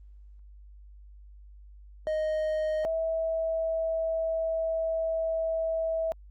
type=tone pair in turn; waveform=triangle / sine; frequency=622.3 / 650.2 Hz; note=D#5 / E5; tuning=0 / -24 cents; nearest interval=minor second; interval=76 cents; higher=second; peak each=-24 / -26 dBFS; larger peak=first; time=2.07-2.85 / 2.85-6.12 s; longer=second; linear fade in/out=0 ms; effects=added 50 Hz sine -47 dBFS peak until 6.3 s + Opus 24 kbps